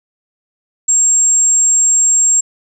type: tone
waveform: sine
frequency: 7520 Hz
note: A#8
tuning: 14 cents sharp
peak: -8 dBFS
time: 0.88-2.41 s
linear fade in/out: 10 ms
effects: none